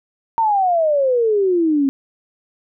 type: exponential sweep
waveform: sine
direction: down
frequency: 928 to 267 Hz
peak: -13 dBFS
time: 0.38-1.89 s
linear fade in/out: 0 ms
effects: none